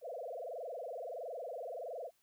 sine tone with frequency modulation, 587 Hz, D5, 1 cent flat, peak -40 dBFS, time 0.01-2.11 s, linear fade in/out 50 ms, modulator 21.5 Hz, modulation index 5, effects white hiss -75 dBFS RMS until 2.22 s

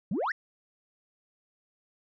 sine exponential sweep, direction up, 160 to 1994 Hz, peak -25 dBFS, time 0.11-0.32 s, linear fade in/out 5 ms, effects tanh soft clip ceiling -25 dBFS

